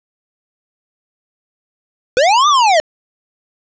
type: linear two-way sweep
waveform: square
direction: up then down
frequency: 477 to 1222 to 594 Hz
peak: -9 dBFS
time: 2.17-2.8 s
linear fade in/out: 0 ms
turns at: 2.48 s
effects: resampled to 16000 Hz + 8-bit